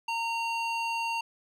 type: tone with band-pass filter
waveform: square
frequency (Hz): 920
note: A#5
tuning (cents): -23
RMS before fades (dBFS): -31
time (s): 0.08-1.21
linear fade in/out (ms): 5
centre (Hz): 2200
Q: 1.1
effects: none